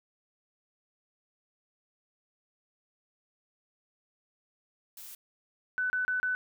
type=noise; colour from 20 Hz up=blue; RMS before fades=-46 dBFS; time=4.97-5.15 s; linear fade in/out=2 ms
type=tone bursts; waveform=sine; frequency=1500 Hz; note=F#6; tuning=23 cents sharp; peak=-27 dBFS; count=4; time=5.78-6.35 s; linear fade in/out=0 ms; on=120 ms; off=30 ms
effects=none